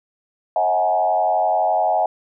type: tone with frequency modulation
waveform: sine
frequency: 735 Hz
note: F#5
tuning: 12 cents flat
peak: -15 dBFS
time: 0.56-2.06 s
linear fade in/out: 2 ms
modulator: 91.7 Hz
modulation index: 1.3
effects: none